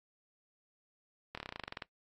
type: slowing click train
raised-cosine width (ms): 0.3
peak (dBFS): -24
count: 14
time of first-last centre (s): 1.35-1.822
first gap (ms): 25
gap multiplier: 1.06
effects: noise-tail reverb RT60 0.1 s tail -19 dB re dry + AAC 32 kbps